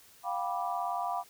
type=chord; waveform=sine; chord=G dominant seventh; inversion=third; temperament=just; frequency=705.6 / 784 / 980 / 1176 Hz; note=F5 / G5 / B5 / D6; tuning=+18 / 0 / -14 / +2 cents; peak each=-34 / -37 / -36 / -38 dBFS; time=0.23-1.24 s; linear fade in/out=50 ms; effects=white hiss -58 dBFS RMS until 1.29 s